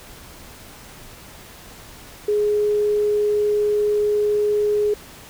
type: tone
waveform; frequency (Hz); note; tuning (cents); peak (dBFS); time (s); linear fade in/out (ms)
sine; 417.5; G#4; +9; -16; 2.28-4.94; 5
effects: pink hiss -42 dBFS RMS until 5.29 s

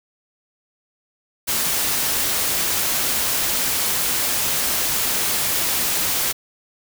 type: noise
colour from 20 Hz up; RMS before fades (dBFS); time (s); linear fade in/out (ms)
white; -21; 1.47-6.33; 20
effects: none

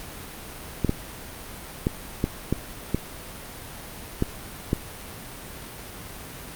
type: clicks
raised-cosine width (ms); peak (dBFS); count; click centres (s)
3; -8; 8; 0.847 / 0.894 / 1.869 / 2.241 / 2.526 / 2.946 / 4.224 / 4.731
effects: pink hiss -39 dBFS RMS until 6.55 s + Opus 48 kbps

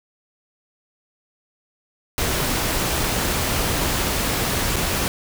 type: noise with dropouts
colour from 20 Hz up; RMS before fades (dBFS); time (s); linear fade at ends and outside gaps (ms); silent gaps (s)
pink; -22; 2.18-5.08; 0; 4.759-4.765
effects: none

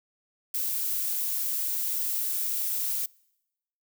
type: noise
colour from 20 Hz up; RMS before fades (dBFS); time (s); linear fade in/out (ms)
violet; -29; 0.54-3.06; 5
effects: noise-tail reverb RT60 0.9 s tail -26 dB re dry

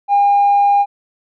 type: tone with tanh clipping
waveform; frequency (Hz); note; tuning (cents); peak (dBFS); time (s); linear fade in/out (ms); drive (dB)
triangle; 808; G#5; -48; -9; 0.08-0.86; 50; 5
effects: none

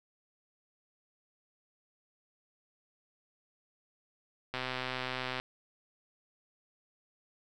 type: click train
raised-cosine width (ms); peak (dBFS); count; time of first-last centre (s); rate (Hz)
0.3; -19; 111; 4.54-5.399; 128
effects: none

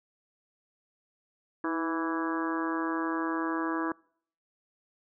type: harmonic tone with a mistuned harmonic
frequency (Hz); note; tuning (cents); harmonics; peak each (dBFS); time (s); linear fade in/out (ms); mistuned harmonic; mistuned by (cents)
164.81; E3; 0; 2 / 3 / 4 / 5 / 6 / 7 / 8 / 9 / 10; -30 / -41 / -42 / -45 / -37 / -37 / -42 / -43 / -39; 1.64-3.92; 2; 2; -33
effects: noise-tail reverb RT60 0.6 s tail -26 dB re dry

